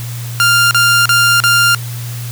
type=tone bursts; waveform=sawtooth; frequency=1396.9 Hz; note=F6; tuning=in tune; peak=-4 dBFS; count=4; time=0.4-1.748 s; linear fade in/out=0 ms; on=310 ms; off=36 ms; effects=added 119 Hz sine -21 dBFS peak until 2.31 s + white hiss -31 dBFS RMS until 2.31 s